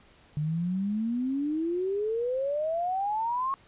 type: exponential sweep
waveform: sine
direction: up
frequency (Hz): 146.83 to 1100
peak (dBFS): -26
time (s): 0.37-3.54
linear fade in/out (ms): 0
effects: pink hiss -58 dBFS RMS until 3.67 s + resampled to 8000 Hz